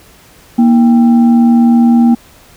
sine tone with frequency modulation, 236.1 Hz, A#3, 22 cents sharp, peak -4 dBFS, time 0.58-2.15 s, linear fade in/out 10 ms, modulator 552 Hz, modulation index 0.35, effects pink hiss -42 dBFS RMS until 2.56 s

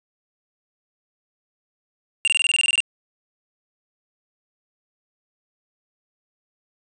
square tone bursts, 2779 Hz, F7, 9 cents flat, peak -16 dBFS, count 12, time 2.25-2.804 s, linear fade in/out 0 ms, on 26 ms, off 22 ms, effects resampled to 22050 Hz + 8-bit

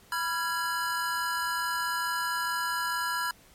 square chord, F diminished, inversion second, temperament equal with one note detuned, 987.8 / 1374.5 / 1661.2 Hz, Cb6 / F6 / Ab6, 0 / -28 / 0 cents, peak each -33 dBFS, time 0.12-3.31 s, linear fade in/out 2 ms, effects pink hiss -57 dBFS RMS until 3.54 s + MP3 64 kbps

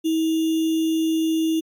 sine tone with sample-and-hold, 321.5 Hz, E4, 43 cents flat, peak -18 dBFS, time 0.04-1.61 s, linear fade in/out 20 ms, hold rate 3150 Hz, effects AAC 64 kbps

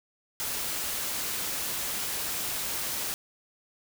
white noise, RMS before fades -32 dBFS, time 0.4-3.14 s, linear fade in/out 0 ms, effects none

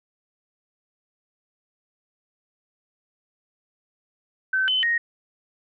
sine tone with pitch steps, 1534 / 3042 / 1869 Hz, G6 / F#7 / A#6, -38 / +47 / +4 cents, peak -19 dBFS, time 4.53-4.98 s, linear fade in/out 5 ms, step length 150 ms, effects none

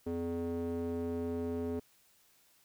square tone with band-pass filter, 84.5 Hz, E2, 43 cents sharp, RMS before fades -36 dBFS, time 0.06-1.8 s, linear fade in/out 10 ms, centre 350 Hz, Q 4, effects white hiss -67 dBFS RMS until 2.64 s

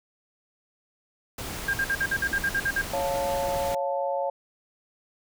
pink noise, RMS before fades -35 dBFS, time 1.38-3.75 s, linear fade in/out 5 ms
sine tone bursts, 1605 Hz, G6, 40 cents sharp, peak -22 dBFS, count 11, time 1.68-2.816 s, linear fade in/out 5 ms, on 56 ms, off 52 ms
sine chord, Db augmented, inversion none, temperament equal, 554.4 / 698.5 / 880 Hz, Db5 / F5 / A5, 0 / 0 / 0 cents, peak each -27 / -31 / -31 dBFS, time 2.93-4.3 s, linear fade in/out 5 ms
effects none

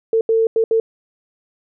sine tone bursts at uneven times, 450 Hz, A4, 39 cents sharp, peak -12 dBFS, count 4, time 0.13-0.21 / 0.29-0.47 / 0.56-0.64 / 0.71-0.8 s, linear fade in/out 2 ms, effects none

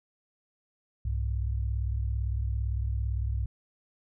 sine tone pair together, 63.97 / 101.7 Hz, C2 / G#2, -38 / -36 cents, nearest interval minor sixth, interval 802 cents, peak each -28 / -32 dBFS, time 1.05-3.46 s, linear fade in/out 5 ms, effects none

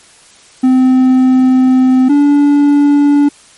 triangle tone pair in turn, 257.7 / 288.1 Hz, C4 / D4, -26 / -33 cents, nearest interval major second, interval 193 cents, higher second, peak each -3 dBFS, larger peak neither, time 0.63-2.09 / 2.09-3.29 s, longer first, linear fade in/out 10 ms, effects white hiss -42 dBFS RMS until 3.57 s + MP3 48 kbps

